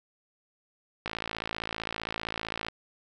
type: click train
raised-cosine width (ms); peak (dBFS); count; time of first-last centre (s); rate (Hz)
0.3; -16; 91; 1.06-2.685; 55.4
effects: none